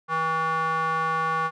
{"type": "tone with band-pass filter", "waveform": "square", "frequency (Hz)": 161.3, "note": "E3", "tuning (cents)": -37, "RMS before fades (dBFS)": -25, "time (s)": [0.08, 1.51], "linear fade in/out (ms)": 50, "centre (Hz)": 1200, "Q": 4.6, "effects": []}